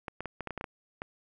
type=clicks; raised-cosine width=0.5 ms; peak=-21 dBFS; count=10; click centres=0.082 / 0.206 / 0.257 / 0.407 / 0.473 / 0.507 / 0.577 / 0.611 / 0.642 / 1.019 s; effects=none